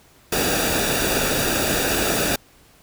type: noise with comb filter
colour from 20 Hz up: pink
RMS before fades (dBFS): -21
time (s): 0.32-2.36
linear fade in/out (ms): 5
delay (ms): 0.95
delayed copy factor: -0.65
effects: pink hiss -53 dBFS RMS until 2.82 s